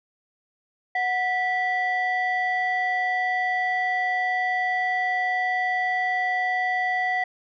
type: tone pair together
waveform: sine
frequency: 736 / 1964.9 Hz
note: F#5 / B6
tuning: -9 / -9 cents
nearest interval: octave + perfect fourth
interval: 1700 cents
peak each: -23 dBFS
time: 0.95-7.24 s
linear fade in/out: 5 ms
effects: tanh soft clip ceiling -17 dBFS